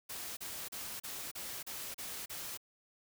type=noise bursts; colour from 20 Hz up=white; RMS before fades=-43 dBFS; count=8; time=0.09-2.575 s; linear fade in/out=10 ms; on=280 ms; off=35 ms; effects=none